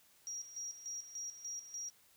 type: tone with tremolo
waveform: sine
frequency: 5690 Hz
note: F8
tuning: 31 cents sharp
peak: -40 dBFS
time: 0.27-1.9 s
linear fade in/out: 0 ms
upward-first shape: square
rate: 3.4 Hz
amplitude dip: 70%
effects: white hiss -67 dBFS RMS until 2.16 s